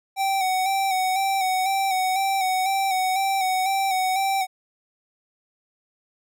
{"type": "tone with vibrato", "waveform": "square", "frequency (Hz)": 763, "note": "G5", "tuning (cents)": -47, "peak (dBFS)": -21, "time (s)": [0.16, 4.47], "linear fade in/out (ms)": 50, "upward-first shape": "square", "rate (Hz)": 2, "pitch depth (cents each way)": 35, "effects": []}